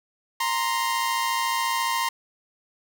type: tone pair together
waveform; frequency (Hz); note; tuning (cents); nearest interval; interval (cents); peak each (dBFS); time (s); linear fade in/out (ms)
sawtooth; 932.3 / 1046.5; A#5 / C6; 0 / 0; major second; 200; -22; 0.4-2.09; 5
effects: none